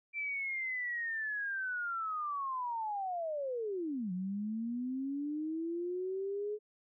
sine linear two-way sweep, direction down then up, 2352 to 178.1 to 425.5 Hz, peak -34 dBFS, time 0.13-6.59 s, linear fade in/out 50 ms, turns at 4.12 s, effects none

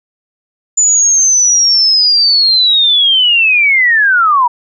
sine linear sweep, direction down, 7040 to 932.3 Hz, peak -6 dBFS, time 0.77-4.48 s, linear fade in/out 10 ms, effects none

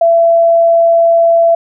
sine tone, 671 Hz, E5, 31 cents sharp, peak -5 dBFS, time 0.01-1.55 s, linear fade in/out 5 ms, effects none

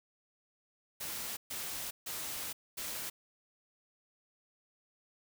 white noise bursts at uneven times, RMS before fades -40 dBFS, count 4, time 1-1.37 / 1.5-1.91 / 2.06-2.53 / 2.77-3.1 s, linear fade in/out 10 ms, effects none

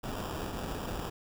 pink noise with sample-and-hold, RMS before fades -37 dBFS, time 0.03-1.1 s, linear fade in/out 10 ms, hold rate 2100 Hz, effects none

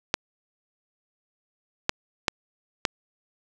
clicks, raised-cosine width 0.2 ms, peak -3 dBFS, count 4, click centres 0.141 / 1.894 / 2.282 / 2.852 s, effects none

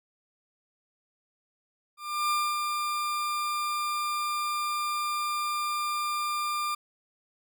40% pulse tone with ADSR envelope, 1196 Hz, D6, 31 cents sharp, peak -23 dBFS, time 1.97-6.75 s, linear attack 330 ms, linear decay 260 ms, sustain -4 dB, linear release 7 ms, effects none

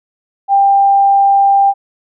sine tone, 793 Hz, G5, 20 cents sharp, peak -6 dBFS, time 0.48-1.74 s, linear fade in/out 50 ms, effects none

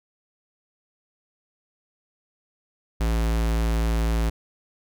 square tone, 56 Hz, A1, 31 cents sharp, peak -21 dBFS, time 3-4.3 s, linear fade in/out 10 ms, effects none

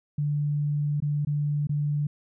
sine tone with dropouts, 146.83 Hz, D3, in tune, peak -23 dBFS, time 0.18-2.07 s, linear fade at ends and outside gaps 5 ms, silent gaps 1.003-1.022 / 1.25-1.27 / 1.671-1.693 s, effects none

